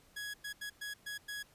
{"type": "tone bursts at uneven times", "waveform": "sawtooth", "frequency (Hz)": 1670, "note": "G#6", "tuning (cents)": 9, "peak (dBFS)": -36, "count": 6, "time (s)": [[0.16, 0.34], [0.44, 0.53], [0.61, 0.7], [0.81, 0.94], [1.06, 1.18], [1.28, 1.43]], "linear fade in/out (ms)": 10, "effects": ["pink hiss -65 dBFS RMS until 1.54 s", "resampled to 32000 Hz"]}